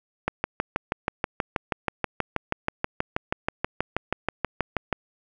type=click train; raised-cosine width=0.5 ms; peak=-8 dBFS; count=30; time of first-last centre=0.28-4.927 s; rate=6.24 Hz; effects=none